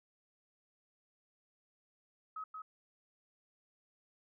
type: tone with echo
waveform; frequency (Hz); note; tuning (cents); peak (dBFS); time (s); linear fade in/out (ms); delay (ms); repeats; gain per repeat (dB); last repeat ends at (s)
sine; 1274; D#6; +41; -40; 2.36-2.44; 5; 180; 1; -3; 2.62
effects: none